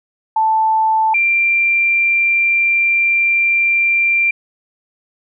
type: tone pair in turn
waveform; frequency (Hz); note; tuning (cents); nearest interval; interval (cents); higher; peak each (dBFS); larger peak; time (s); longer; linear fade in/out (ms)
sine; 880 / 2369; A5 / D7; 0 / +14; octave + perfect fourth; 1714; second; -11; neither; 0.36-1.14 / 1.14-4.31; second; 5
effects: none